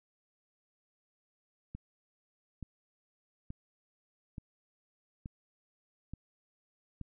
click train, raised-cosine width 5 ms, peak -29 dBFS, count 7, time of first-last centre 1.75-7.013 s, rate 1.14 Hz, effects none

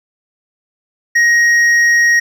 sine tone with hard clipping, 1881 Hz, A#6, 15 cents sharp, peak -9 dBFS, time 1.15-2.2 s, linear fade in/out 10 ms, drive 5 dB, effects none

